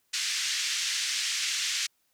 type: band-pass noise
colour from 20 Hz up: white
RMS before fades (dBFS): -30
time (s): 0.13-1.87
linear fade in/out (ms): 10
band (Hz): 1800 to 6700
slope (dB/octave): 24
effects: white hiss -72 dBFS RMS until 2.13 s